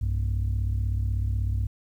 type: tone pair together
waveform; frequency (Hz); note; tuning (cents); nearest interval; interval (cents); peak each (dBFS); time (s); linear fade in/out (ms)
sine; 61.74 / 98; B1 / G2; 0 / 0; minor sixth; 800; -24; 0.01-1.67; 10
effects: tanh soft clip ceiling -20 dBFS + 10-bit